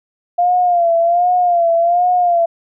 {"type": "tone with vibrato", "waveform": "sine", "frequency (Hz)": 696, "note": "F5", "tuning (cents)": -6, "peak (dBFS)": -10, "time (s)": [0.38, 2.46], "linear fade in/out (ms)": 10, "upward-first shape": "sine", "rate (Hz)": 1.3, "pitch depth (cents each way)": 67, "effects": []}